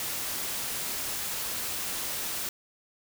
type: noise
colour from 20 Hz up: white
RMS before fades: -33 dBFS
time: 0-2.49 s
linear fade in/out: 2 ms
effects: none